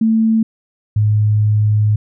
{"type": "tone pair in turn", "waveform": "sine", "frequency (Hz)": [222.6, 106.03], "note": ["A3", "G#2"], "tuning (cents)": [20, 36], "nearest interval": "octave + minor second", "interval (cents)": 1284, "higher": "first", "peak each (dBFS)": -10, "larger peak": "neither", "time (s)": [[0.01, 0.43], [0.96, 1.96]], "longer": "second", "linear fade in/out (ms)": 5, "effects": []}